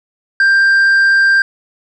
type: tone with tanh clipping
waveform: triangle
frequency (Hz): 1584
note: G6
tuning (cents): +18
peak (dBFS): -8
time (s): 0.4-1.42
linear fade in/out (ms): 2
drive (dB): 8
effects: none